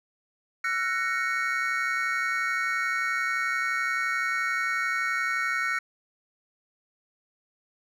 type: chord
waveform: triangle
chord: F# dominant seventh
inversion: third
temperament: equal with one note detuned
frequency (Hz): 1348.5 / 1480 / 1864.7 / 2217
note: E6 / F#6 / A#6 / C#7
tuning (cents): +39 / 0 / 0 / 0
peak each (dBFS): -29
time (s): 0.64-5.79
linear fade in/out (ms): 5
effects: none